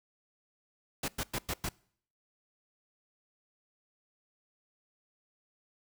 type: noise bursts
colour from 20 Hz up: pink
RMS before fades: -34 dBFS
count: 5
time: 1.03-1.69 s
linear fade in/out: 5 ms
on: 52 ms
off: 100 ms
effects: noise-tail reverb RT60 0.6 s tail -24 dB re dry